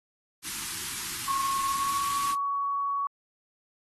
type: band-stop noise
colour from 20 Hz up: white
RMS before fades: -34 dBFS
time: 0.42-2.36 s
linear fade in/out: 50 ms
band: 370 to 910 Hz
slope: 48 dB/octave
type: tone with pitch glide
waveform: sine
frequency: 1092 to 1122.1 Hz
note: C#6 to C#6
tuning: -26 to +21 cents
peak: -26 dBFS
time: 1.28-3.07 s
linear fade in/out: 2 ms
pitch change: +47 cents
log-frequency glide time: 1.65-2.06 s
effects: AAC 32 kbps